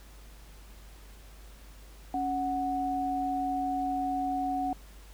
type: tone pair together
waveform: sine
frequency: 277.2 / 740 Hz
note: C#4 / F#5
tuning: 0 / 0 cents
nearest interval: octave + perfect fourth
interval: 1700 cents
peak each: -33 / -29 dBFS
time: 2.14-4.73 s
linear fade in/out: 2 ms
effects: added 50 Hz sine -48 dBFS peak until 5.13 s + pink hiss -56 dBFS RMS until 5.13 s